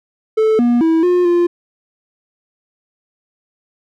triangle tone with pitch steps, 437.6 / 240 / 325 / 357 / 348.1 Hz, A4 / B3 / E4 / F4 / F4, -9 / -49 / -24 / +38 / -6 cents, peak -8 dBFS, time 0.37-1.47 s, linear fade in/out 10 ms, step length 220 ms, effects none

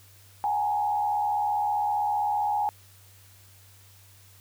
sine tone with frequency modulation, 830.6 Hz, G#5, in tune, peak -23 dBFS, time 0.44-2.69 s, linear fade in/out 0 ms, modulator 75.3 Hz, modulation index 0.71, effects added 97 Hz sine -54 dBFS peak until 4.4 s + white hiss -56 dBFS RMS until 4.4 s

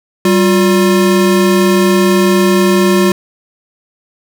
square tone pair together, 193.44 / 355.8 Hz, G3 / F4, -23 / +32 cents, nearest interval major seventh, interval 1055 cents, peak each -11 dBFS, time 0.25-3.12 s, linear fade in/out 2 ms, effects none

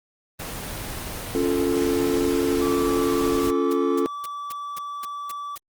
pink noise, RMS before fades -32 dBFS, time 0.39-3.51 s, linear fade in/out 10 ms
triangle chord, Db augmented, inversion none, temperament equal, 277.2 / 349.2 / 440 Hz, Db4 / F4 / A4, 0 / 0 / 0 cents, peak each -22 dBFS, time 1.35-4.06 s, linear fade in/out 0 ms
triangle tone, 1156 Hz, D6, 28 cents flat, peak -28 dBFS, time 2.61-5.56 s, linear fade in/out 10 ms
white noise bursts, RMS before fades -37 dBFS, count 10, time 3.18-5.58 s, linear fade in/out 5 ms, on 24 ms, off 240 ms
effects Opus 24 kbps

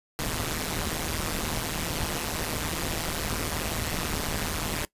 pink noise with amplitude modulation, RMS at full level -26 dBFS, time 0.19-4.85 s, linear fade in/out 0 ms, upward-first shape sine, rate 157 Hz, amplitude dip 95%, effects noise-tail reverb RT60 0.1 s tail -20 dB re dry + resampled to 32000 Hz

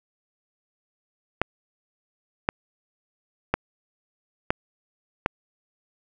clicks, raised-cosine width 0.5 ms, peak -5 dBFS, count 5, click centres 1.416 / 2.489 / 3.54 / 4.505 / 5.261 s, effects none

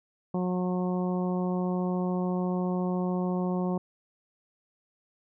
harmonic tone, 181.4 Hz, F#3, 34 cents flat, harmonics 1 / 2 / 3 / 4 / 5 / 6, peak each -27 / -33 / -37 / -39 / -41 / -43 dBFS, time 0.34-3.78 s, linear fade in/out 5 ms, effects none

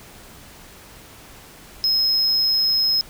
triangle tone, 5140 Hz, E8, 45 cents flat, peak -15 dBFS, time 1.84-3.01 s, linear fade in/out 0 ms, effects pink hiss -44 dBFS RMS until 3.09 s

